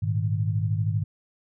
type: chord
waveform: sine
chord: Ab suspended second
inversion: none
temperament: equal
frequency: 103.83 / 116.54 / 155.56 Hz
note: Ab2 / Bb2 / Eb3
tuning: 0 / 0 / 0 cents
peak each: -24 / -29 / -29 dBFS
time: 0.02-1.04 s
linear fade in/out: 10 ms
effects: none